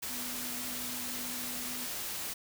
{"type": "tone in noise", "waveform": "sine", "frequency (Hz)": 246.9, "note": "B3", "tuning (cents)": 0, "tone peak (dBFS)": -45, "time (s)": [0.09, 1.86], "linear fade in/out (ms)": 10, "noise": "white", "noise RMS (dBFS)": -38, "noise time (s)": [0.02, 2.34], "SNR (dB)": -10, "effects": []}